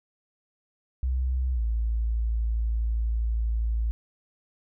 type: tone with pitch glide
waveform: sine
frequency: 63.8 to 56.19 Hz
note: C2 to A1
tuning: -43 to +37 cents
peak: -23 dBFS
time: 1.03-3.91 s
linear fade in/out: 0 ms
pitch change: -220 cents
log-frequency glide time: 1.53-1.61 s
effects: none